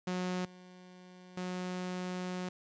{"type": "tone with level steps", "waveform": "sawtooth", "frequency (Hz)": 182, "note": "F#3", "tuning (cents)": -28, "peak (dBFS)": [-29, -48, -32], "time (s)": [0.07, 2.49], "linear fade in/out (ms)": 5, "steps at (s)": [0.45, 1.37], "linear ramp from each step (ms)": 2, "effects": ["resampled to 16000 Hz", "11-bit"]}